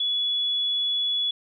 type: tone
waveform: sine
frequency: 3401 Hz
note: G#7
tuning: 40 cents sharp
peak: -22 dBFS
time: 0-1.31 s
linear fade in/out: 5 ms
effects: none